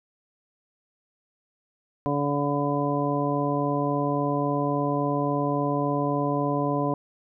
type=harmonic tone; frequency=143.6 Hz; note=D3; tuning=39 cents flat; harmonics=1 / 2 / 3 / 4 / 5 / 7; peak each=-29 / -27 / -31 / -30 / -32 / -30 dBFS; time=2.06-6.94 s; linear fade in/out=0 ms; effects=none